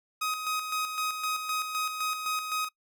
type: tone with tremolo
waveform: sawtooth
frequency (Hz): 1258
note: D#6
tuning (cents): +19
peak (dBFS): -24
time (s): 0.21-2.69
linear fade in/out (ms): 10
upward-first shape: square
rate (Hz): 3.9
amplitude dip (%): 50
effects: noise-tail reverb RT60 0.1 s tail -22 dB re dry